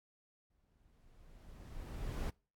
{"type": "noise with exponential growth", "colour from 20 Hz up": "brown", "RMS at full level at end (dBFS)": -36, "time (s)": [0.5, 2.3], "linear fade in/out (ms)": 5, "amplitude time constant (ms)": 390, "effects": ["noise-tail reverb RT60 0.4 s tail -26 dB re dry", "AAC 64 kbps"]}